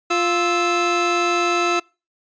25% pulse tone pair together, 348.8 / 1317 Hz, F4 / E6, -2 / -2 cents, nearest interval octave + major seventh, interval 2300 cents, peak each -16 dBFS, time 0.1-1.8 s, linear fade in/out 10 ms, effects noise-tail reverb RT60 0.3 s tail -25 dB re dry + resampled to 16000 Hz

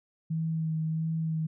sine tone with vibrato, 160.1 Hz, D#3, 50 cents sharp, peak -27 dBFS, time 0.3-1.47 s, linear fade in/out 10 ms, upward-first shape sine, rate 1.5 Hz, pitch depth 18 cents each way, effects none

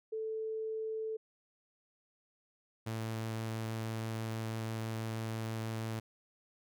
sine / sawtooth tone pair in turn, 440 / 111.73 Hz, A4 / A2, 0 / +27 cents, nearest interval 2 octaves, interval 2373 cents, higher first, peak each -35 / -32 dBFS, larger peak second, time 0.12-1.17 / 2.86-6 s, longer second, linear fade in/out 10 ms, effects none

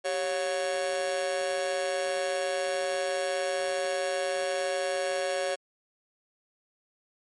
45% pulse tone with amplitude modulation, 554.4 Hz, C#5, in tune, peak -23 dBFS, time 0.04-5.56 s, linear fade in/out 20 ms, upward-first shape sine, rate 165 Hz, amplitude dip 95%, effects MP3 48 kbps

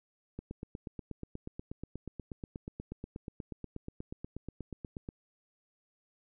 click train, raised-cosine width 3 ms, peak -27 dBFS, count 40, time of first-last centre 0.39-5.089 s, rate 8.3 Hz, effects none

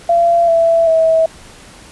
sine tone with pitch steps, 683 / 665.1 / 647.7 Hz, F5 / E5 / E5, -39 / +15 / -31 cents, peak -8 dBFS, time 0.09-1.26 s, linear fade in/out 5 ms, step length 390 ms, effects pink hiss -39 dBFS RMS until 1.91 s + resampled to 24000 Hz

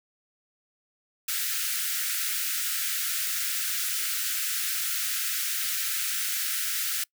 white high-pass noise, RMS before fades -29 dBFS, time 1.28-7.04 s, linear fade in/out 5 ms, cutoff 1300 Hz, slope 96 dB/octave, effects noise-tail reverb RT60 0.1 s tail -24 dB re dry

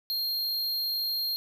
square tone, 4217 Hz, C8, 13 cents sharp, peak -28 dBFS, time 0.1-1.36 s, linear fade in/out 0 ms, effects none

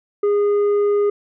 triangle tone with tanh clipping, 410 Hz, G#4, 22 cents flat, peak -15 dBFS, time 0.23-1.1 s, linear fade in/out 5 ms, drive 9 dB, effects none

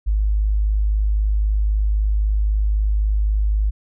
sine tone, 51.91 Hz, G#1, in tune, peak -15 dBFS, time 0.06-3.71 s, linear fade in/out 20 ms, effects none

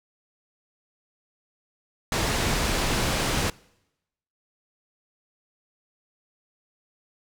pink low-pass noise, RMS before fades -25 dBFS, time 2.12-3.5 s, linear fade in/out 2 ms, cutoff 8300 Hz, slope 12 dB/octave, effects noise-tail reverb RT60 0.9 s tail -24 dB re dry

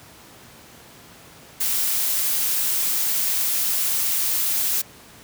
blue noise, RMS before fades -22 dBFS, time 1.6-4.82 s, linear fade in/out 10 ms, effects pink hiss -46 dBFS RMS until 5.23 s + high-pass 80 Hz 12 dB/octave

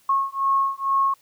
sine beating tone pair, 1090 / 1092.2 Hz, C#6 / C#6, -29 / -26 cents, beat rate 2.2 Hz, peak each -22 dBFS, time 0.09-1.14 s, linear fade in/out 5 ms, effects white hiss -59 dBFS RMS until 1.21 s

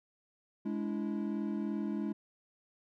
triangle tone cluster, 209.8 / 287.6 / 330.7 Hz, G#3 / D4 / E4, +18 / -36 / +6 cents, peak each -33 / -37 / -37 dBFS, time 0.65-2.13 s, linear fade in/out 10 ms, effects none

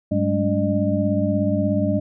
sine tone cluster, 101.4 / 194.5 / 211.3 / 287.7 / 608 Hz, G#2 / G3 / G#3 / D4 / D#5, -41 / -13 / +30 / -36 / -40 cents, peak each -24 dBFS, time 0.11-2 s, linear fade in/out 10 ms, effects none

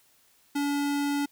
square tone, 285.8 Hz, D4, 47 cents flat, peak -26 dBFS, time 0.55-1.26 s, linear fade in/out 10 ms, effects white hiss -63 dBFS RMS until 1.31 s

